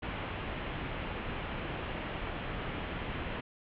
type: low-pass noise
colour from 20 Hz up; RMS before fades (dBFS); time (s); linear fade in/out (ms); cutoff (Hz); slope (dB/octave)
pink; -38; 0.02-3.41; 10; 3200; 48
effects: none